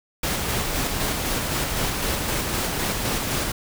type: noise with tremolo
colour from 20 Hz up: pink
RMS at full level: -24 dBFS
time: 0.23-3.52 s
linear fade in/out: 5 ms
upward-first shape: square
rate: 3.9 Hz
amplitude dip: 25%
effects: none